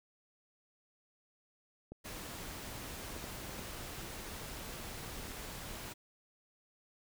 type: clicks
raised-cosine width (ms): 2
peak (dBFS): -33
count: 5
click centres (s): 1.92 / 3.165 / 3.241 / 3.495 / 3.593
type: noise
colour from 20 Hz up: pink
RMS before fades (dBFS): -45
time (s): 2.04-5.94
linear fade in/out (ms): 20
effects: none